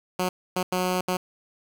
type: tone bursts at uneven times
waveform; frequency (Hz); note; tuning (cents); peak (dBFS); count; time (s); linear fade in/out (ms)
10% pulse; 182.7; F#3; -22; -15; 4; 0.19-0.29 / 0.56-0.63 / 0.72-1.01 / 1.08-1.17; 5
effects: 9-bit